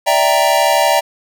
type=chord; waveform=square; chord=E half-diminished seventh; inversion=third; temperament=equal; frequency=587.3 / 659.3 / 784 / 932.3 Hz; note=D5 / E5 / G5 / Bb5; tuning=0 / 0 / 0 / 0 cents; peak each=-17 dBFS; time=0.06-1.01 s; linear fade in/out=20 ms; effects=none